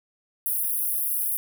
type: high-pass noise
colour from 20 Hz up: pink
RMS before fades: -26 dBFS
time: 0.46-1.37 s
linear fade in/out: 0 ms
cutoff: 10000 Hz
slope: 96 dB/octave
effects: none